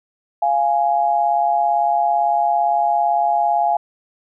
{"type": "tone pair together", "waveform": "sine", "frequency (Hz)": [694.2, 832], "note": ["F5", "G#5"], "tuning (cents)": [-11, 3], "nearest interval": "minor third", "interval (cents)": 314, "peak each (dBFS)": -17, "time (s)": [0.42, 3.77], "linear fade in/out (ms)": 5, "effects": []}